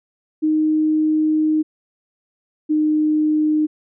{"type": "tone pair in turn", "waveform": "sine", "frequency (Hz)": [310, 306.4], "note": ["D#4", "D#4"], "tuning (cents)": [-6, -27], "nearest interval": "unison", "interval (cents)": 21, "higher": "first", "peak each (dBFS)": -14, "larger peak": "neither", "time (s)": [[0.42, 1.63], [2.69, 3.67]], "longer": "first", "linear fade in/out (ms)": 20, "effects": []}